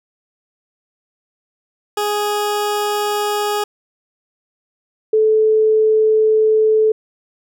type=tone pair in turn; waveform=20% pulse / sine; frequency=415.3 / 435.3 Hz; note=G#4 / A4; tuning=0 / -19 cents; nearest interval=minor second; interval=81 cents; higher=second; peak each=-12 / -10 dBFS; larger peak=second; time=1.97-3.64 / 5.13-6.92 s; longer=second; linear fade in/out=5 ms; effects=none